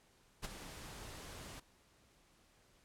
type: noise with ADSR envelope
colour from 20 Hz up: pink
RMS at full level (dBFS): -40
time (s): 0.42-1.6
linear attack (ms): 27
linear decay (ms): 19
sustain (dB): -10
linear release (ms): 8
effects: pink hiss -69 dBFS RMS until 2.84 s + low-pass 11000 Hz 12 dB/octave